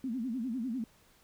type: tone with vibrato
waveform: sine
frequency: 242.4 Hz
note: B3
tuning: 32 cents flat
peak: -32 dBFS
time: 0.04-0.84 s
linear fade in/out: 2 ms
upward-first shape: sine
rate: 10 Hz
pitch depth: 190 cents each way
effects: pink hiss -64 dBFS RMS until 1.23 s